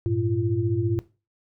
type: tone cluster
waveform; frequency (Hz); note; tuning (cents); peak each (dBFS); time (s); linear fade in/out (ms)
sine; 100.1 / 115.1 / 342.3; G2 / A#2 / F4; +37 / -22 / -35; -26; 0.06-0.99; 0
effects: noise-tail reverb RT60 0.3 s tail -17 dB re dry